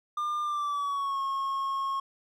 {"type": "tone with pitch glide", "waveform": "triangle", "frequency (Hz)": [1200, 1087.8], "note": ["D6", "C#6"], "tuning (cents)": [37, -33], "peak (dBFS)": -26, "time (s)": [0.17, 2], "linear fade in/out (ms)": 5, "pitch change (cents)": -170, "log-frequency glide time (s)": [0.43, 1.21], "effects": []}